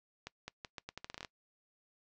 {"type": "accelerating click train", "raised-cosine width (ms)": 0.2, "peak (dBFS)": -25, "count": 13, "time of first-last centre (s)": [0.27, 1.248], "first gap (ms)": 210, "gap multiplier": 0.8, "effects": ["noise-tail reverb RT60 0.1 s tail -22 dB re dry", "low-pass 7000 Hz 12 dB/octave"]}